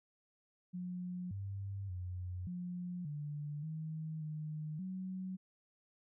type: tone with pitch steps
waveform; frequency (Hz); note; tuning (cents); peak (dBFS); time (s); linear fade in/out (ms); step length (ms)
sine; 179.7 / 98.5 / 90.4 / 177.9 / 147.3 / 157.7 / 153.6 / 186.8; F3 / G2 / F#2 / F3 / D3 / D#3 / D#3 / F#3; +50 / +9 / -40 / +32 / +6 / +24 / -22 / +17; -39; 0.73-5.37; 20; 580
effects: none